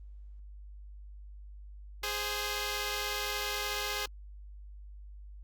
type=tone pair together; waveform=5% pulse; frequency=414.3 / 522 Hz; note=G#4 / C5; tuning=-4 / -4 cents; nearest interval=major third; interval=400 cents; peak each=-23 / -25 dBFS; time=2.03-4.06 s; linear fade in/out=5 ms; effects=added 50 Hz sine -45 dBFS peak until 5.43 s + Opus 32 kbps